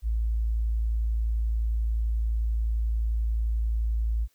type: tone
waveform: sine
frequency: 55.7 Hz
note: A1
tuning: 22 cents sharp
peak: -23 dBFS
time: 0.02-4.28 s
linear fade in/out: 50 ms
effects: white hiss -68 dBFS RMS until 4.34 s